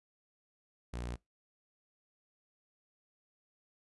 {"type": "tone", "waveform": "sawtooth", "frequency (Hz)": 59.8, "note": "A#1", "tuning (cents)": 45, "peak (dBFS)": -34, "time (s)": [0.93, 1.16], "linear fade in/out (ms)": 10, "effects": ["noise-tail reverb RT60 0.2 s tail -24 dB re dry", "resampled to 24000 Hz"]}